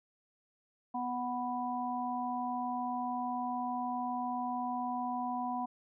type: harmonic tone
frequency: 246.9 Hz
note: B3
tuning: in tune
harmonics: 1 / 3 / 4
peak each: -38 / -36 / -38 dBFS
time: 0.94-5.66 s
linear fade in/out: 10 ms
effects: none